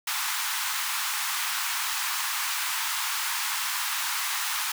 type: high-pass noise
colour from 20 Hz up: pink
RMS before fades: -29 dBFS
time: 0.07-4.72 s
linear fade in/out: 5 ms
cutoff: 900 Hz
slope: 48 dB/octave
effects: none